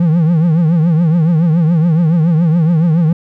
triangle tone with vibrato, 164.81 Hz, E3, in tune, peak -6 dBFS, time 0-3.13 s, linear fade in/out 5 ms, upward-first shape triangle, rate 7.1 Hz, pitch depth 150 cents each way, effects none

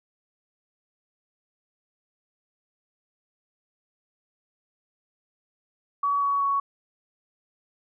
sine tone with pitch steps, 1133 / 1124.5 / 1116.1 Hz, C#6 / C#6 / C#6, +37 / +24 / +11 cents, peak -21 dBFS, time 6.03-6.6 s, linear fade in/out 5 ms, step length 190 ms, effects none

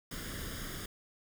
pink noise with comb filter, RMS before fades -41 dBFS, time 0.11-0.86 s, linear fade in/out 5 ms, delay 0.59 ms, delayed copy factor +0.7, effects none

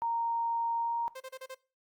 sine tone with pitch glide, 928 to 933.9 Hz, A#5 to A#5, -8 to +3 cents, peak -29 dBFS, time 0.02-1.08 s, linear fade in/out 0 ms, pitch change +11 cents, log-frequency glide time 0.77-0.96 s
sawtooth tone bursts, 523.3 Hz, C5, in tune, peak -37 dBFS, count 5, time 1.15-1.548 s, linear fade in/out 10 ms, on 54 ms, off 32 ms
effects noise-tail reverb RT60 0.3 s tail -18 dB re dry + Opus 48 kbps

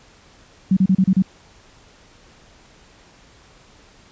sine tone bursts, 188.9 Hz, F#3, 36 cents sharp, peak -11 dBFS, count 6, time 0.71-1.223 s, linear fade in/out 5 ms, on 58 ms, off 33 ms, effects pink hiss -50 dBFS RMS until 4.11 s + resampled to 16000 Hz

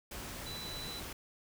sine tone in noise, 3973 Hz, B7, 10 cents sharp, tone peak -43 dBFS, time 0.46-1 s, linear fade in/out 5 ms, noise pink, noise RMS -44 dBFS, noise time 0.11-1.13 s, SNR -2 dB, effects none

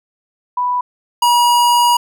sine / square tone pair in turn, 987.8 / 960.8 Hz, B5 / B5, 0 / -48 cents, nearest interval unison, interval 48 cents, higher first, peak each -14 / -10 dBFS, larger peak second, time 0.57-0.81 / 1.22-1.97 s, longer second, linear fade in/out 5 ms, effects none

